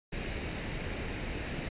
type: noise with comb filter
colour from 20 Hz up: pink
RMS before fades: -36 dBFS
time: 0.12-1.69 s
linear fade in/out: 10 ms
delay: 0.44 ms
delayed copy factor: +0.5
effects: resampled to 8000 Hz